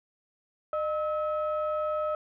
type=tone pair together; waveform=sine; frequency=610 / 1290.8 Hz; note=D#5 / E6; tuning=-34 / -37 cents; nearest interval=octave + minor second; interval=1297 cents; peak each=-27 / -31 dBFS; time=0.73-2.15 s; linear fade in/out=2 ms; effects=tanh soft clip ceiling -21 dBFS